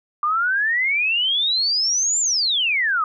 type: exponential two-way sweep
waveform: sine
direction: up then down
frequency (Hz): 1174.7 to 7400 to 1216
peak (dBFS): -17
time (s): 0.23-3.04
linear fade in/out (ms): 2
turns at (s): 2.2
effects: none